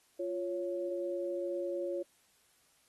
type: tone pair together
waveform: sine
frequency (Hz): 349.2 / 554.9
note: F4 / C#5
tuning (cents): 0 / +2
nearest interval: minor sixth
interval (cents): 802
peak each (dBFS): -36 / -36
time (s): 0.19-2.03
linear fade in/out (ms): 10
effects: white hiss -69 dBFS RMS until 2.88 s + AAC 32 kbps